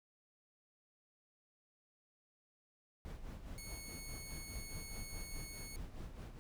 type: noise with tremolo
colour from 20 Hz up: brown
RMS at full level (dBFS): -45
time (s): 3.05-6.39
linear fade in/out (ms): 0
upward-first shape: sine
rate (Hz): 4.8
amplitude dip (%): 60
type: tone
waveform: 10% pulse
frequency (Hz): 2202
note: C#7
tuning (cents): -12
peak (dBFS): -40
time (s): 3.58-5.76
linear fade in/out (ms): 0
effects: none